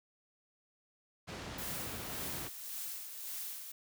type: low-pass noise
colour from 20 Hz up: pink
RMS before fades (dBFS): -44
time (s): 1.27-2.49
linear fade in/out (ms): 20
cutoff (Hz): 5400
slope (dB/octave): 12
type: noise with tremolo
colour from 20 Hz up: blue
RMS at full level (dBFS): -41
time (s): 1.58-3.72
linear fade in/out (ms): 5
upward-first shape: sine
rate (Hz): 1.8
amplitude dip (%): 50
effects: high-pass 60 Hz 12 dB/octave